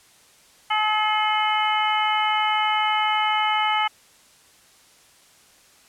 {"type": "harmonic tone with a mistuned harmonic", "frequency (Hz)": 428, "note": "A4", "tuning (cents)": -48, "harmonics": [2, 3, 4, 5, 6, 7], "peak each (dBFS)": [-22, -25, -34, -26, -39, -27], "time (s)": [0.7, 3.88], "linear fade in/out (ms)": 10, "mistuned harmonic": 6, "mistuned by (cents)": -16, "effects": ["white hiss -54 dBFS RMS until 5.88 s", "low-pass 10000 Hz 12 dB/octave"]}